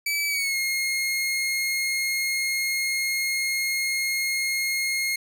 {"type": "tone with pitch glide", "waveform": "sawtooth", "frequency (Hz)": [2300, 2146], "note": ["D7", "C7"], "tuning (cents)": [-37, 43], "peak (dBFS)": -20, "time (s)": [0.06, 5.16], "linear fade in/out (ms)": 5, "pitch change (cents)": -120, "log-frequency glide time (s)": [0.28, 0.57], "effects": []}